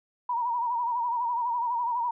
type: tone with vibrato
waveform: sine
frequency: 954 Hz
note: A#5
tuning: 40 cents sharp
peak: -25 dBFS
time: 0.29-2.11 s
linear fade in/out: 5 ms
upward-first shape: sine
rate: 12 Hz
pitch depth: 70 cents each way
effects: none